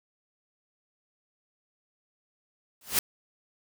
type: noise with exponential growth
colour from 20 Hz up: white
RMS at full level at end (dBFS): -20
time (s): 2.81-2.99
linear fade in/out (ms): 2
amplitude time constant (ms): 37
effects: none